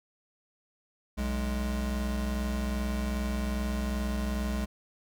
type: tone pair together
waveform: square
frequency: 62 / 208.5 Hz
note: B1 / G#3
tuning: +7 / +7 cents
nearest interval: octave + major sixth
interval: 2100 cents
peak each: -31 / -34 dBFS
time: 1.17-4.66 s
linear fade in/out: 20 ms
effects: none